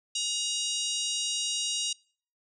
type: harmonic tone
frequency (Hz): 950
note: A#5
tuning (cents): +33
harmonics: 3 / 4 / 5 / 6 / 7 / 8 / 9 / 10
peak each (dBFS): -33 / -34 / -39 / -36 / -37 / -39 / -43 / -45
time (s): 0.15-1.93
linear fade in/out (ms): 5
effects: noise-tail reverb RT60 0.5 s tail -26 dB re dry